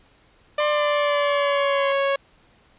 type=tone with pitch glide; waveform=sawtooth; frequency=596 to 552.9 Hz; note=D5 to C#5; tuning=+25 to -5 cents; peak=-15 dBFS; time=0.58-2.16 s; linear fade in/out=5 ms; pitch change=-130 cents; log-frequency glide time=0.69-1.89 s
type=tone with vibrato; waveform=sawtooth; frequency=1046 Hz; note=C6; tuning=1 cent flat; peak=-24 dBFS; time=0.6-1.92 s; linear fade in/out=0 ms; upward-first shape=triangle; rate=3.1 Hz; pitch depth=31 cents each way
effects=pink hiss -57 dBFS RMS until 2.78 s + resampled to 8000 Hz